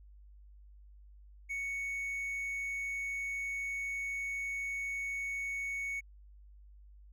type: tone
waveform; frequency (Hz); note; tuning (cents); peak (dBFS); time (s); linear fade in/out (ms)
triangle; 2222; C#7; +4; -33; 1.49-6.01; 20
effects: added 50 Hz sine -53 dBFS peak until 7.12 s